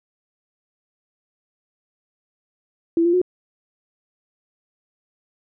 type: tone with pitch steps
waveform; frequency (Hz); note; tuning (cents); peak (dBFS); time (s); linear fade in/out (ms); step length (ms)
sine; 334.3 / 344.6 / 363.2; E4 / F4 / F#4; +24 / -23 / -32; -14; 2.97-3.216; 2; 82
effects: none